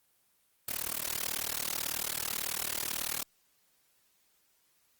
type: noise with amplitude modulation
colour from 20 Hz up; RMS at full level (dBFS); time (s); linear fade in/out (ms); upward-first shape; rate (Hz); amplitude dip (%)
white; -31; 0.68-3.23; 5; sine; 38.2; 90
effects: white hiss -71 dBFS RMS until 4.99 s + Opus 24 kbps